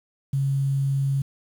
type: tone with quantisation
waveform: sine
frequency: 137.3 Hz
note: C#3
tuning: 16 cents flat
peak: -20 dBFS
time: 0.33-1.22 s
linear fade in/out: 5 ms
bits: 8
effects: none